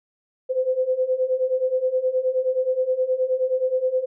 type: beating tone pair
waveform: sine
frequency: 508 / 517.5 Hz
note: B4 / C5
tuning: +49 / -19 cents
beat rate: 9.5 Hz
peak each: -24 / -21 dBFS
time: 0.49-4.06 s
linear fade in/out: 20 ms
effects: none